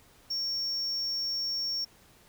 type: tone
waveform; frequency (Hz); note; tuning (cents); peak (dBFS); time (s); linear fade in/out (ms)
triangle; 5500; F8; -27; -28; 0.3-1.85; 10
effects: pink hiss -59 dBFS RMS until 2.28 s